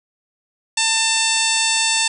harmonic tone with a mistuned harmonic, 895 Hz, A5, 29 cents sharp, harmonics 1 / 2 / 3 / 4 / 5 / 6 / 7 / 8 / 9 / 10, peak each -26 / -27 / -22 / -23 / -24 / -27 / -28 / -27 / -23 / -27 dBFS, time 0.77-2.08 s, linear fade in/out 5 ms, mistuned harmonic 9, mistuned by -24 cents, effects 8-bit

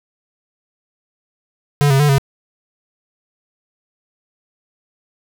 square tone with pitch steps, 144.5 / 135.8 / 146.9 / 137.3 Hz, D3 / C#3 / D3 / C#3, -28 / -35 / +1 / -16 cents, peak -11 dBFS, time 1.81-2.182 s, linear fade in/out 0 ms, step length 93 ms, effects none

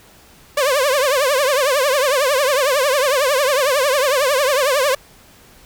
sawtooth tone with vibrato, 549 Hz, C#5, 17 cents flat, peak -10 dBFS, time 0.57-4.95 s, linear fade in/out 5 ms, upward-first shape triangle, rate 11 Hz, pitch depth 190 cents each way, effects pink hiss -47 dBFS RMS until 5.65 s

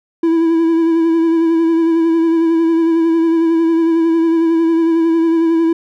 triangle tone with vibrato, 329.6 Hz, E4, in tune, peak -8 dBFS, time 0.23-5.73 s, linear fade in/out 5 ms, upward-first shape sine, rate 11 Hz, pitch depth 29 cents each way, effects none

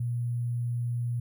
sine tone with sample-and-hold, 120 Hz, B2, 49 cents flat, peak -27 dBFS, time 0-1.2 s, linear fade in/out 5 ms, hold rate 11025 Hz, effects none

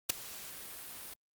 white noise with ADSR envelope, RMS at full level -25 dBFS, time 0.09-1.14 s, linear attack 10 ms, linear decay 7 ms, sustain -21 dB, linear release 7 ms, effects Opus 48 kbps

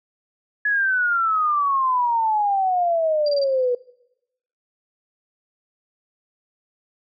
sine exponential sweep, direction down, 1702 to 485.1 Hz, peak -17 dBFS, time 0.65-3.75 s, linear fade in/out 5 ms
sine tone bursts, 4727 Hz, D8, 10 cents sharp, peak -27 dBFS, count 4, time 3.26-3.441 s, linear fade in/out 5 ms, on 28 ms, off 23 ms
effects noise-tail reverb RT60 0.9 s tail -23 dB re dry

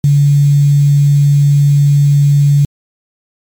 sine tone with quantisation, 143.2 Hz, D3, 43 cents flat, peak -5 dBFS, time 0.04-2.65 s, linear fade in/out 2 ms, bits 5, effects MP3 96 kbps

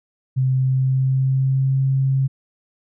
sine tone with pitch glide, 130.5 to 134.25 Hz, C3 to C3, -4 to +45 cents, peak -15 dBFS, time 0.36-2.28 s, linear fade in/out 20 ms, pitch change +49 cents, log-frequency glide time 0.53-1.79 s, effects none

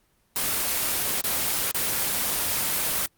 white noise with dropouts, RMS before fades -25 dBFS, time 0.36-3.06 s, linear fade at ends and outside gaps 1 ms, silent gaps 1.211-1.24 / 1.712-1.746 s, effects pink hiss -66 dBFS RMS until 3.17 s + Opus 24 kbps

